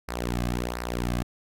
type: tone with flanger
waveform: sawtooth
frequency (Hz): 60.1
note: B1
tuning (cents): -46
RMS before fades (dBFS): -29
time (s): 0.08-1.23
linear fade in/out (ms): 10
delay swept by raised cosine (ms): 0.29 to 2.19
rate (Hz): 1.4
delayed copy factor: -0.7
effects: AAC 64 kbps